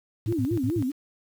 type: tone bursts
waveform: sine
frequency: 110 Hz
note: A2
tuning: in tune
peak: -25 dBFS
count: 5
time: 0.26-0.825 s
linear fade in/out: 0 ms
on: 65 ms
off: 60 ms
type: tone with vibrato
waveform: sine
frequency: 296.9 Hz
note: D4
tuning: 19 cents sharp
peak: -24 dBFS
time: 0.27-0.92 s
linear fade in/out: 20 ms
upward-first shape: sine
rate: 4.7 Hz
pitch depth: 290 cents each way
effects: high-pass 60 Hz 12 dB/octave + 8-bit